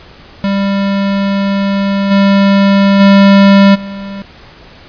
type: tone with level steps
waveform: square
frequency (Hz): 197.7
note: G3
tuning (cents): +15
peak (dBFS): -11 / -6 / -3 / -22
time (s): 0.44-4.22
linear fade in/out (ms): 0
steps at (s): 2.1 / 2.99 / 3.74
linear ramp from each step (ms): 20
effects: pink hiss -37 dBFS RMS until 4.88 s + resampled to 11025 Hz